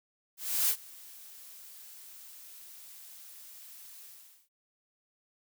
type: noise with ADSR envelope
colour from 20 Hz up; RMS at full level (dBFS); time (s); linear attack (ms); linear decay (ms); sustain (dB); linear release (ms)
blue; -26; 0.37-4.49; 320; 69; -24; 440
effects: none